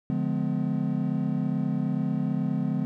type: chord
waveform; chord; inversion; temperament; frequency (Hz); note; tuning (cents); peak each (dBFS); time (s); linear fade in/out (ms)
triangle; D diminished seventh; none; just; 146.83 / 176.2 / 211.4 / 253.7; D3 / F3 / Ab3 / Cb4; 0 / +16 / +31 / +47; -28; 0.1-2.85; 0
effects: none